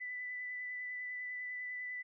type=tone with vibrato; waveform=sine; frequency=1990 Hz; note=B6; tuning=13 cents sharp; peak=-39 dBFS; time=0-2.03 s; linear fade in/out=20 ms; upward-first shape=sine; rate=10 Hz; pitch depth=13 cents each way; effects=none